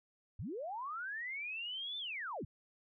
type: linear two-way sweep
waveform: sine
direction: up then down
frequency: 65.41 to 3572 to 65.41 Hz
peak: -39 dBFS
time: 0.39-2.45 s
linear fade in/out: 5 ms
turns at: 1.98 s
effects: none